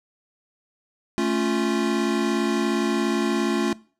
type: chord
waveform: square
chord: A augmented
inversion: none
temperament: equal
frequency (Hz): 220 / 277.2 / 349.2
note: A3 / C#4 / E#4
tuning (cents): 0 / 0 / 0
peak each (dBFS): -26 / -27 / -25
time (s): 1.18-3.73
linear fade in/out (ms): 0
effects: noise-tail reverb RT60 0.4 s tail -21 dB re dry + low-pass 8000 Hz 12 dB/octave